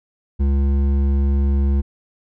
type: tone with hard clipping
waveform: triangle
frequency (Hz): 69.3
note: C#2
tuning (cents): 0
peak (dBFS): -16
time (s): 0.39-1.82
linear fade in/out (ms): 20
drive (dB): 13
effects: none